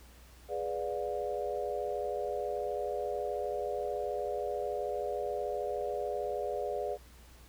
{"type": "chord", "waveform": "sine", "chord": "G# diminished seventh", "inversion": "none", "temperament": "equal with one note detuned", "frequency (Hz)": [415.3, 493.9, 587.3, 714], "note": ["G#4", "B4", "D5", "F5"], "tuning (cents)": [0, 0, 0, 38], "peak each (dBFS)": [-37, -38, -37, -39], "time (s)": [0.48, 6.98], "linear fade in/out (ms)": 50, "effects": ["added 60 Hz sine -54 dBFS peak until 7.48 s", "pink hiss -59 dBFS RMS until 7.48 s"]}